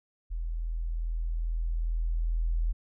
sine tone with level ramp, 41.2 Hz, E1, in tune, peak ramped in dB -30 to -24 dBFS, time 0.3-2.73 s, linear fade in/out 20 ms, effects none

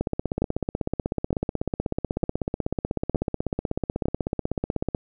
two click trains, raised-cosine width 2 ms, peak -10 / -11 dBFS, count 5 / 81, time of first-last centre 0.42-4.056 / 0.01-4.948 s, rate 1.1 / 16.2 Hz, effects none

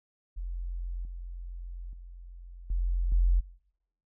sine tone with level steps, 43.77 Hz, F1, 5 cents sharp, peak -32 / -37 / -43 / -25 / -20 dBFS, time 0.36-3.41 s, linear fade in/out 20 ms, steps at 1.05 / 1.93 / 2.7 / 3.12 s, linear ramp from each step 2 ms, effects noise-tail reverb RT60 0.7 s tail -21 dB re dry

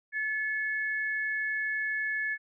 sine tone pair together, 1724 / 2192 Hz, A6 / C#7, -36 / -20 cents, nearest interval major third, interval 416 cents, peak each -29 / -36 dBFS, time 0.12-2.38 s, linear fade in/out 50 ms, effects none

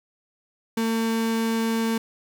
35% pulse tone, 226 Hz, A3, 47 cents sharp, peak -20 dBFS, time 0.77-1.98 s, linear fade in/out 5 ms, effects none

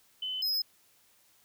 sine / square tone pair in turn, 3031 / 5098 Hz, F#7 / D#8, +41 / +41 cents, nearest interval major sixth, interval 900 cents, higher second, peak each -32 / -28 dBFS, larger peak second, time 0.22-0.42 / 0.42-0.62 s, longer neither, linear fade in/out 5 ms, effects white hiss -65 dBFS RMS until 1.44 s

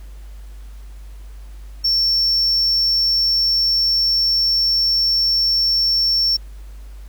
triangle tone, 5440 Hz, F8, 46 cents flat, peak -13 dBFS, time 1.84-6.37 s, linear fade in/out 10 ms, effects added 50 Hz sine -33 dBFS peak until 7.08 s + pink hiss -52 dBFS RMS until 7.08 s

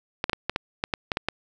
clicks, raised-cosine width 0.3 ms, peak -8 dBFS, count 10, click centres 0.241 / 0.296 / 0.332 / 0.496 / 0.561 / 0.839 / 0.938 / 1.118 / 1.171 / 1.286 s, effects none

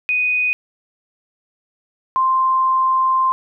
sine tone pair in turn, 2489 / 1046.5 Hz, D#7 / C6, 0 / 0 cents, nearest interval octave + minor third, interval 1500 cents, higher first, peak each -15 / -13 dBFS, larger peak second, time 0.09-0.53 / 2.16-3.32 s, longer second, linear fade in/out 0 ms, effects none

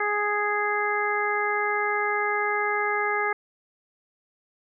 harmonic tone, 415.3 Hz, G#4, in tune, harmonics 1 / 2 / 3 / 4 / 5, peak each -29 / -29 / -29 / -29 / -29 dBFS, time 0-3.33 s, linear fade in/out 5 ms, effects none

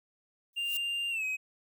violet noise with exponential growth, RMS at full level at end -34 dBFS, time 0.53-0.77 s, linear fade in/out 1 ms, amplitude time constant 52 ms
triangle tone with pitch glide, 2794 to 2533 Hz, F7 to D#7, 0 to +30 cents, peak -29 dBFS, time 0.56-1.37 s, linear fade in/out 20 ms, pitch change -170 cents, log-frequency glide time 1.1-1.24 s
effects none

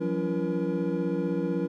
triangle tone cluster, 171.2 / 187.1 / 280.9 / 339 / 477 Hz, F3 / F#3 / C#4 / E4 / A#4, -34 / +20 / +23 / +49 / +40 cents, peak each -30 dBFS, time 0-1.68 s, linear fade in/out 20 ms, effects none

